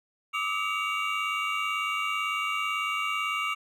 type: tone cluster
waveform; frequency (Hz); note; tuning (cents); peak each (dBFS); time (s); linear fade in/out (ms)
triangle; 1182 / 1280 / 2269 / 2787; D6 / D#6 / C#7 / F7; +11 / +49 / +40 / -4; -31; 0.33-3.55; 20
effects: none